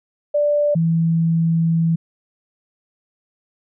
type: tone pair in turn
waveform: sine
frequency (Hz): 587.3 / 164.81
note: D5 / E3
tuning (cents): 0 / 0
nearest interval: octave + minor seventh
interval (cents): 2200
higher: first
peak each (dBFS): -14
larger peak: neither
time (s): 0.34-0.75 / 0.75-1.96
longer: second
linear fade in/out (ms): 10
effects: none